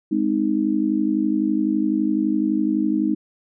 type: chord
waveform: sine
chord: Ab major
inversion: none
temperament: just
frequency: 207.7 / 259.6 / 311.5 Hz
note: Ab3 / C4 / Eb4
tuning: 0 / -13 / +2 cents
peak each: -23 / -24 / -20 dBFS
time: 0.11-3.15 s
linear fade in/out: 10 ms
effects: none